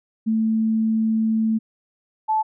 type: tone pair in turn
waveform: sine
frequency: 221.4 / 870.6 Hz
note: A3 / A5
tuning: +11 / -19 cents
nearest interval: 2 octaves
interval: 2370 cents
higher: second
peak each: -17 dBFS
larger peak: neither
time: 0.26-1.59 / 2.28-2.43 s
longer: first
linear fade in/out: 20 ms
effects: none